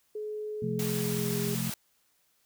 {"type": "tone with pitch glide", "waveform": "sine", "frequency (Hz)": [425, 409.1], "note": ["G#4", "G#4"], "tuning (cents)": [40, -26], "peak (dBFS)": -33, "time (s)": [0.15, 1.55], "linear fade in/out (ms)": 5, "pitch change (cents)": -66, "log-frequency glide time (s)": [0.77, 1.42]}
{"type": "chord", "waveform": "sine", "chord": "F major", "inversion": "second", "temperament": "just", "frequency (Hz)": [130.96, 174.61, 218.3], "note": ["C3", "F3", "A3"], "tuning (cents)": [2, 0, -13], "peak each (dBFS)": -34, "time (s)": [0.62, 1.7], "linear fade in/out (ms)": 5}
{"type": "noise", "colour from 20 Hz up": "white", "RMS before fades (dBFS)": -37, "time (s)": [0.79, 1.74], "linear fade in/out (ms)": 2}
{"effects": ["white hiss -70 dBFS RMS until 2.45 s"]}